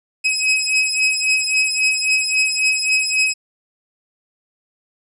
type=beating tone pair; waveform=sawtooth; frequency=2545 / 2548.7 Hz; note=D#7 / D#7; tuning=+39 / +41 cents; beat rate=3.7 Hz; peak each=-15 dBFS; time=0.24-3.34 s; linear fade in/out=20 ms; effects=resampled to 24000 Hz